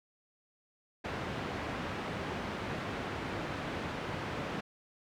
pink band-pass noise, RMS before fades -38 dBFS, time 1.04-4.61 s, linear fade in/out 10 ms, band 100 to 2400 Hz, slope 12 dB/octave, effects none

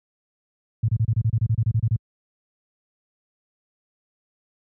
sine tone bursts, 111 Hz, A2, 16 cents sharp, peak -16 dBFS, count 14, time 0.83-1.962 s, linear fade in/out 5 ms, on 53 ms, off 30 ms, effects high-pass 60 Hz 12 dB/octave

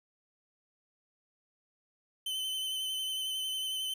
45% pulse tone with vibrato, 3057 Hz, G7, 44 cents flat, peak -33 dBFS, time 2.26-3.94 s, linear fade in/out 5 ms, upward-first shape sine, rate 11 Hz, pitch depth 21 cents each way, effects none

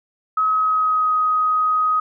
sine tone with pitch glide, 1277 to 1255.8 Hz, D#6 to D#6, +45 to +16 cents, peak -15 dBFS, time 0.37-2 s, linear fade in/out 5 ms, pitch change -29 cents, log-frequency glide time 0.48-1.12 s, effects none

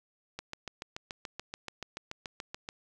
click train, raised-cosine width 0.2 ms, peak -21 dBFS, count 17, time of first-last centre 0.39-2.689 s, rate 6.96 Hz, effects none

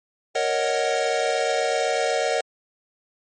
square chord, D# minor seventh, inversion second, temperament equal, 466.2 / 554.4 / 622.3 / 740 Hz, A#4 / C#5 / D#5 / F#5, 0 / 0 / 0 / 0 cents, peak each -27 dBFS, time 0.35-2.41 s, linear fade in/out 5 ms, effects MP3 32 kbps

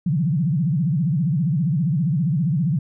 sine tone with vibrato, 156.7 Hz, D#3, 13 cents sharp, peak -17 dBFS, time 0.06-2.79 s, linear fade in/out 5 ms, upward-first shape sine, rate 15 Hz, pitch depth 280 cents each way, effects none

